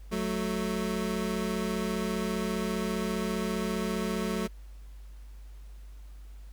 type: tone pair together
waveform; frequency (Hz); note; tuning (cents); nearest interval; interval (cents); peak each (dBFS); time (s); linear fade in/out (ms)
25% pulse; 185 / 220; F#3 / A3; 0 / 0; minor third; 300; -28; 0.11-4.48; 20
effects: added 50 Hz sine -43 dBFS peak until 6.52 s + pink hiss -63 dBFS RMS until 6.52 s